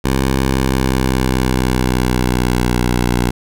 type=tone with pitch glide; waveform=10% pulse; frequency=66.2 to 60.71 Hz; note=C2 to B1; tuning=+21 to -29 cents; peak=-5 dBFS; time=0.04-3.31 s; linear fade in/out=10 ms; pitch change=-150 cents; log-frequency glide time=0.44-2.89 s; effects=none